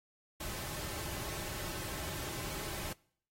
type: noise with comb filter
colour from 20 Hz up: pink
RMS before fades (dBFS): -41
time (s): 0.4-2.93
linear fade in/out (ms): 5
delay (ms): 4.2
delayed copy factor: -0.5
effects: noise-tail reverb RT60 0.6 s tail -24 dB re dry + AAC 48 kbps